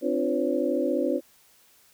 sine tone cluster, 262.2 / 298.8 / 350.9 / 508 / 562 Hz, C4 / D4 / F4 / B4 / C#5, +4 / +30 / +8 / +49 / +24 cents, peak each -29 dBFS, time 0.01-1.21 s, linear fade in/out 50 ms, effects white hiss -59 dBFS RMS until 1.93 s

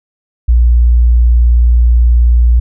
sine tone, 59.3 Hz, A#1, 30 cents sharp, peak -4 dBFS, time 0.48-2.6 s, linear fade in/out 10 ms, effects none

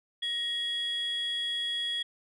sine tone pair together, 1883 / 3328 Hz, A#6 / G#7, +17 / +3 cents, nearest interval minor seventh, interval 986 cents, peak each -36 / -28 dBFS, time 0.22-2.03 s, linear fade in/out 10 ms, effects tanh soft clip ceiling -26 dBFS

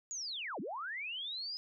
sine linear two-way sweep, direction down then up, 6920 to 167.1 to 5080 Hz, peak -38 dBFS, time 0.11-1.57 s, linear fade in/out 0 ms, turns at 0.6 s, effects none

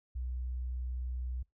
sine tone, 62.3 Hz, B1, 16 cents sharp, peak -34 dBFS, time 0.15-1.43 s, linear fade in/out 10 ms, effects noise-tail reverb RT60 0.2 s tail -26 dB re dry

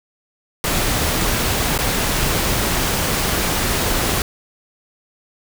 pink noise with dropouts, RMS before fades -19 dBFS, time 0.64-4.22 s, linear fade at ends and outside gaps 1 ms, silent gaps 1.778-1.788 s, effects none

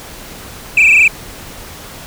sine tone with frequency modulation, 2489 Hz, D#7, in tune, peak -3 dBFS, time 0.77-1.08 s, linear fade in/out 5 ms, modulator 24.4 Hz, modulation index 6.9, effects tanh soft clip ceiling -3 dBFS + pink hiss -32 dBFS RMS until 2.06 s

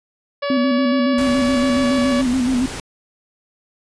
harmonic tone, 569 Hz, C#5, 45 cents sharp, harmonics 1 / 2 / 3 / 4 / 5 / 6 / 7 / 8 / 9, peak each -21 / -27 / -31 / -33 / -35 / -37 / -38 / -39 / -40 dBFS, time 0.42-2.22 s, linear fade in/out 10 ms
sine tone with vibrato, 253.1 Hz, B3, 43 cents sharp, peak -15 dBFS, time 0.5-2.66 s, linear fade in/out 2 ms, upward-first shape square, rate 7.1 Hz, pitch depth 58 cents each way
pink noise, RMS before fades -29 dBFS, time 1.18-2.8 s, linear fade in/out 2 ms
effects resampled to 22050 Hz

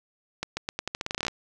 accelerating click train, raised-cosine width 0.2 ms, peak -12 dBFS, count 16, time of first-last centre 0.43-1.282 s, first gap 140 ms, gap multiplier 0.85, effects none

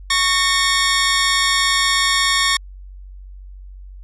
15% pulse tone pair together, 1108.7 / 1828.9 Hz, C#6 / A#6, 0 / -34 cents, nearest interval major sixth, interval 866 cents, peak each -11 dBFS, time 0.1-2.57 s, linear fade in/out 5 ms, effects added 47 Hz sine -34 dBFS peak until 4.03 s + resampled to 24000 Hz

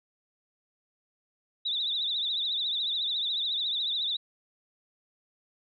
sine tone with vibrato, 3702 Hz, A#7, 13 cents flat, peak -27 dBFS, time 1.65-4.17 s, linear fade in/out 10 ms, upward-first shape triangle, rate 14 Hz, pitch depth 130 cents each way, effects none

